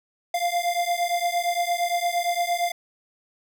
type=beating tone pair; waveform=square; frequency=693 / 701.7 Hz; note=F5 / F5; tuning=-14 / +8 cents; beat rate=8.7 Hz; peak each=-26 dBFS; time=0.34-2.72 s; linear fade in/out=5 ms; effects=none